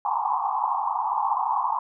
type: band-pass noise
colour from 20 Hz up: white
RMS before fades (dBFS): -25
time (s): 0.05-1.79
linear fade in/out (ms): 2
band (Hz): 780 to 1100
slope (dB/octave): 96
effects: none